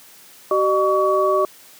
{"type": "tone cluster", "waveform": "sine", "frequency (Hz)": [381, 608, 1130], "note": ["G4", "D#5", "C#6"], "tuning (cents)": [-49, -40, 33], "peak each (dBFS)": -19, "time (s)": [0.51, 1.45], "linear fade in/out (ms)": 2, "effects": ["white hiss -46 dBFS RMS until 1.79 s", "high-pass 150 Hz 12 dB/octave"]}